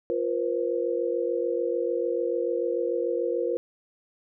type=chord; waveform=sine; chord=F suspended fourth; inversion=none; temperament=equal with one note detuned; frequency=349.2 / 476.5 / 523.3 Hz; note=F4 / Bb4 / C5; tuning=0 / +38 / 0 cents; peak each=-29 / -27 / -30 dBFS; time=0.1-3.57 s; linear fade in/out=0 ms; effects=none